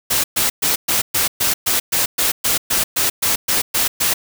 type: noise bursts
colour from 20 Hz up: white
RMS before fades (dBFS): -17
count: 16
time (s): 0.1-4.14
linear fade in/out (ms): 10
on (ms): 140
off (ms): 120
effects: none